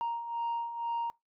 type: beating tone pair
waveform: sine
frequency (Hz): 932.3 / 934.4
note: A#5 / A#5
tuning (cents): 0 / +4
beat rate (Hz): 2.1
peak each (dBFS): -37 / -31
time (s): 0.01-1.1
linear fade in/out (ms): 0
effects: noise-tail reverb RT60 0.2 s tail -24 dB re dry + tanh soft clip ceiling -28 dBFS